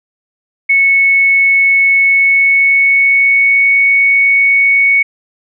sine tone with pitch glide, 2206 to 2223 Hz, C#7 to C#7, -9 to +4 cents, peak -6 dBFS, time 0.69-5.03 s, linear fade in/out 10 ms, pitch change +13 cents, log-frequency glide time 2.02-3.71 s, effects none

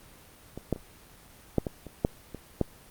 clicks, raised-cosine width 2 ms, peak -23 / -12 / -27 / -9 / -17 / -28 / -9 / -24 / -10 dBFS, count 9, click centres 0.576 / 0.727 / 0.761 / 1.583 / 1.668 / 1.867 / 2.049 / 2.347 / 2.613 s, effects pink hiss -53 dBFS RMS until 2.9 s + Opus 24 kbps

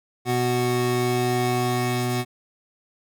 25% pulse tone pair together, 123.47 / 370 Hz, B2 / F#4, 0 / 0 cents, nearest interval octave + perfect fifth, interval 1900 cents, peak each -20 dBFS, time 0.25-2.25 s, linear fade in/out 50 ms, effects none

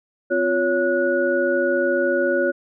sine tone cluster, 258.3 / 352.3 / 558 / 1462 Hz, C4 / F4 / C#5 / F#6, -22 / +15 / +11 / -21 cents, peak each -27 / -22 / -20 / -24 dBFS, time 0.3-2.52 s, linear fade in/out 20 ms, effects none

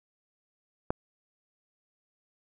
click, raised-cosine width 1 ms, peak -13 dBFS, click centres 0.905 s, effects none

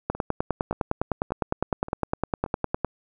two click trains, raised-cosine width 1 ms, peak -9 / -22 dBFS, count 28 / 5, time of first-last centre 0.1-2.847 / 0.15-2.462 s, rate 9.83 / 1.73 Hz, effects none

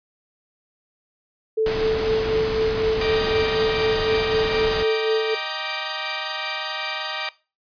sine tone with tremolo, 440.2 Hz, A4, 1 cent sharp, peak -16 dBFS, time 1.57-5.35 s, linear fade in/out 10 ms, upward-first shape sine, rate 4 Hz, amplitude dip 50%
pink noise, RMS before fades -28 dBFS, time 1.66-4.83 s, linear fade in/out 2 ms
10% pulse chord, Eb major seventh, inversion none, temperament equal with one note detuned, 622.3 / 784 / 944.8 / 1174.7 Hz, Eb5 / G5 / Bb5 / D6, 0 / 0 / +23 / 0 cents, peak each -23 dBFS, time 3.01-7.29 s, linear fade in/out 2 ms
effects noise-tail reverb RT60 0.3 s tail -19 dB re dry + resampled to 11025 Hz

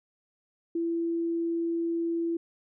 sine tone, 335.2 Hz, E4, 29 cents sharp, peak -26 dBFS, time 0.75-2.37 s, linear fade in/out 5 ms, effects none

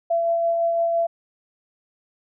sine tone with tremolo, 674 Hz, E5, 38 cents sharp, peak -17 dBFS, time 0.1-1.07 s, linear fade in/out 10 ms, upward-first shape sine, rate 5.9 Hz, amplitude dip 25%, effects none

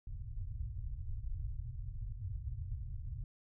pink low-pass noise, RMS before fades -41 dBFS, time 0.07-3.24 s, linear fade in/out 2 ms, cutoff 130 Hz, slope 96 dB/octave, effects none

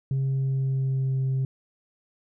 sine tone with pitch glide, 134.7 to 132.46 Hz, C#3 to C3, -49 to +22 cents, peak -20 dBFS, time 0.11-1.45 s, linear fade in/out 2 ms, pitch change -29 cents, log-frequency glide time 0.26-1.21 s, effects tanh soft clip ceiling -21 dBFS

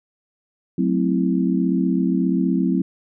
sine chord, F# half-diminished seventh, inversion none, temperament equal, 185 / 220 / 261.6 / 329.6 Hz, F#3 / A3 / C4 / E4, 0 / 0 / 0 / 0 cents, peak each -20 / -26 / -21 / -24 dBFS, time 0.78-2.82 s, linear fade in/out 5 ms, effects none

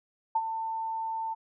sine tone with ADSR envelope, 895 Hz, A5, 29 cents sharp, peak -21 dBFS, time 0.35-1.35 s, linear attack 8 ms, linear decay 46 ms, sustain -9 dB, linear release 24 ms, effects none

